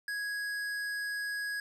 sine tone with tanh clipping, 1661.2 Hz, G#6, in tune, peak -35 dBFS, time 0.08-1.6 s, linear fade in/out 2 ms, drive 15 dB, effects none

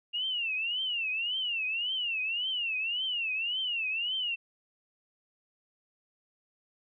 sine tone with vibrato, 2801 Hz, F7, 4 cents sharp, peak -29 dBFS, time 0.13-4.36 s, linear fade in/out 20 ms, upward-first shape triangle, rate 1.8 Hz, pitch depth 210 cents each way, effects none

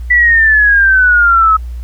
sine exponential sweep, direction down, 1975.5 to 1277 Hz, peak -5 dBFS, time 0.1-1.57 s, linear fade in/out 10 ms, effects added 60 Hz sine -20 dBFS peak until 1.83 s + pink hiss -48 dBFS RMS until 1.83 s

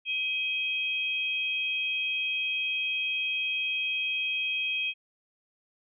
sine tone pair together, 2526 / 3232 Hz, D#7 / G#7, +26 / -48 cents, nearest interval major third, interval 426 cents, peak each -28 / -33 dBFS, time 0.05-4.94 s, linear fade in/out 50 ms, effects none

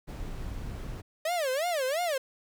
brown noise, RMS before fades -37 dBFS, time 0.07-1.02 s, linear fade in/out 20 ms
45% pulse tone with vibrato, 605 Hz, D#5, 49 cents flat, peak -27 dBFS, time 1.25-2.18 s, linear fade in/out 5 ms, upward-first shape sine, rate 2.9 Hz, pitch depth 290 cents each way
effects none

